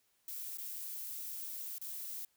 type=noise with dropouts; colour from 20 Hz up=violet; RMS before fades=-43 dBFS; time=0.28-2.25 s; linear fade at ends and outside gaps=2 ms; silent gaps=0.573-0.583 / 1.783-1.814 s; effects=white hiss -75 dBFS RMS until 2.36 s